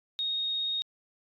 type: tone with vibrato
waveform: sine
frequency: 3729 Hz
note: A#7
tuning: in tune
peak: -28 dBFS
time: 0.19-0.82 s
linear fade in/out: 0 ms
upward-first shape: triangle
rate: 17 Hz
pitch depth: 8 cents each way
effects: AAC 64 kbps